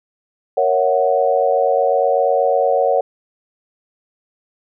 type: chord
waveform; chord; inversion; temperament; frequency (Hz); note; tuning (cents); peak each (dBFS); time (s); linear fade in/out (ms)
sine; F# dominant seventh; first; equal; 466.2 / 554.4 / 659.3 / 740; A#4 / C#5 / E5 / F#5; 0 / 0 / 0 / 0; -19 / -16 / -22 / -18; 0.57-3.01; 5
effects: none